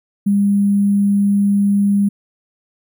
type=tone with sample-and-hold; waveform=sine; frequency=201.1 Hz; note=G3; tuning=44 cents sharp; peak=-11 dBFS; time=0.26-2.09 s; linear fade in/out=10 ms; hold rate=11025 Hz; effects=none